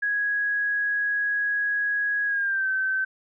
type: tone with pitch glide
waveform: sine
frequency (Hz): 1661.2 to 1541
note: G#6 to G6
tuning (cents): 0 to -30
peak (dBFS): -22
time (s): 0.02-3.05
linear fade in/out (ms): 10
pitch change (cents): -130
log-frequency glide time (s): 2.26-2.68
effects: none